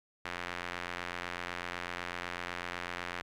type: tone with band-pass filter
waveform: sawtooth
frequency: 88 Hz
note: F2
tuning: 14 cents sharp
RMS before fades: -40 dBFS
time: 0.25-3.22 s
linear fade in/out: 5 ms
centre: 1900 Hz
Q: 1.2
effects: none